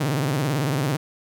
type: tone with vibrato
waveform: sawtooth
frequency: 141.4 Hz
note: C#3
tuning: 35 cents sharp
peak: -17 dBFS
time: 0-0.97 s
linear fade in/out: 10 ms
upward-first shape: sine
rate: 18 Hz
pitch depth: 200 cents each way
effects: none